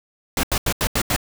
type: noise bursts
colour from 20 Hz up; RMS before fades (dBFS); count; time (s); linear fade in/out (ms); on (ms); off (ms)
pink; -20; 6; 0.37-1.163; 2; 63; 83
effects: none